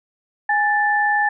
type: tone pair together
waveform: sine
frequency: 829.2 / 1760 Hz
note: G#5 / A6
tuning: -3 / 0 cents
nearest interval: octave + minor second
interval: 1303 cents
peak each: -18 dBFS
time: 0.49-1.29 s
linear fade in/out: 5 ms
effects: none